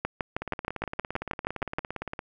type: two click trains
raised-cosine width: 0.5 ms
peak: -18 / -12 dBFS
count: 32 / 12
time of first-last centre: 0.42-2.191 / 0.05-1.785 s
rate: 17.5 / 6.34 Hz
effects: none